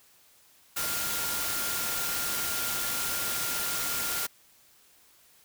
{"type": "tone in noise", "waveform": "sine", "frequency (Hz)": 1400, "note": "F6", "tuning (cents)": 4, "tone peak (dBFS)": -38, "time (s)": [0.76, 4.27], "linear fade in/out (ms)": 10, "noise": "white", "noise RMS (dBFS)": -31, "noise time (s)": [0.76, 4.27], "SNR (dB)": -10, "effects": ["white hiss -60 dBFS RMS until 5.44 s"]}